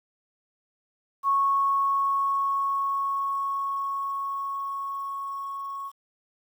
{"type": "tone with level ramp", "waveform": "sine", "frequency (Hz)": 1103, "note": "C#6", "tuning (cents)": -9, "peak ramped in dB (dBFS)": [-19, -32], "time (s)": [1.23, 5.92], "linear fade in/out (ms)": 50, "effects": ["9-bit"]}